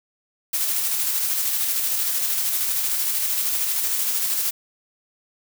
blue noise with tremolo, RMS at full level -22 dBFS, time 0.53-4.51 s, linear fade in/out 10 ms, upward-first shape square, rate 13 Hz, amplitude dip 25%, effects none

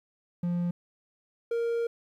triangle tone pair in turn, 174.61 / 466.2 Hz, F3 / A#4, 0 / 0 cents, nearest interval octave + perfect fourth, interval 1700 cents, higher second, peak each -24 / -24 dBFS, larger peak neither, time 0.43-0.71 / 1.51-1.87 s, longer second, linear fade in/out 5 ms, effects 11-bit

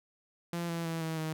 sawtooth tone with pitch steps, 171.1 / 167.68 / 164.32 / 161.03 / 157.81 Hz, F3 / E3 / E3 / E3 / D#3, -35 / +30 / -5 / -40 / +25 cents, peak -29 dBFS, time 0.53-1.33 s, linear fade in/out 2 ms, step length 160 ms, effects none

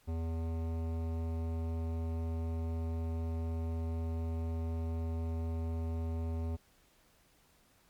sine tone with hard clipping, 82 Hz, E2, 9 cents flat, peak -35 dBFS, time 0.07-6.57 s, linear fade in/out 20 ms, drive 16 dB, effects pink hiss -67 dBFS RMS until 7.89 s + MP3 96 kbps

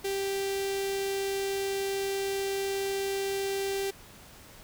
sawtooth tone with notch filter, 392 Hz, G4, in tune, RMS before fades -31 dBFS, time 0.04-3.91 s, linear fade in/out 10 ms, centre 1100 Hz, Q 0.81, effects pink hiss -51 dBFS RMS until 4.63 s

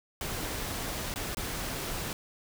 pink noise with dropouts, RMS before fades -35 dBFS, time 0.21-2.13 s, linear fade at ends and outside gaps 1 ms, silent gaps 1.14-1.159 / 1.347-1.37 s, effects none

